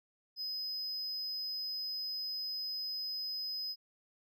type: tone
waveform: triangle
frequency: 5040 Hz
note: D#8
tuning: 21 cents sharp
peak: -35 dBFS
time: 0.36-3.76 s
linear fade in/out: 50 ms
effects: none